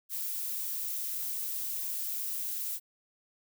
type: noise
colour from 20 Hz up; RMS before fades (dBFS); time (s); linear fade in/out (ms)
violet; -35; 0.09-2.8; 50
effects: none